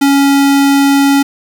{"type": "tone", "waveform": "square", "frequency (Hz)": 278.7, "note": "C#4", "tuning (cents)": 9, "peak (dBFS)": -7, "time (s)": [0.01, 1.23], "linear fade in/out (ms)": 10, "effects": ["7-bit"]}